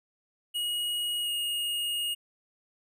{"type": "tone with pitch glide", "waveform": "square", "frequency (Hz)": [2893, 2861], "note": ["F#7", "F7"], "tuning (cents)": [-40, 41], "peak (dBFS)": -29, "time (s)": [0.54, 2.15], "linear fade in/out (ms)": 20, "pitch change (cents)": -19, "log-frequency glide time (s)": [1.23, 1.29], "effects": []}